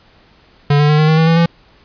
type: tone with pitch steps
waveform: square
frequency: 144.5 / 147.71 / 150.98 / 154.34 / 157.76 / 161.26 / 164.84 / 168.5 Hz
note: D3 / D3 / D3 / D#3 / D#3 / E3 / E3 / E3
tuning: -28 / +10 / +48 / -14 / +24 / -38 / 0 / +38 cents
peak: -9 dBFS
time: 0.7-1.46 s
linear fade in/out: 5 ms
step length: 95 ms
effects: pink hiss -49 dBFS RMS until 1.84 s + resampled to 11025 Hz